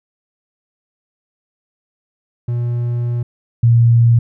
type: tone pair in turn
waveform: triangle / sine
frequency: 120 / 117.33 Hz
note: B2 / A#2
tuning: -49 / +12 cents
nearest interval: unison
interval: 39 cents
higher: first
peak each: -14 / -7 dBFS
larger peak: second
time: 2.48-3.23 / 3.63-4.19 s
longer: first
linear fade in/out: 5 ms
effects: none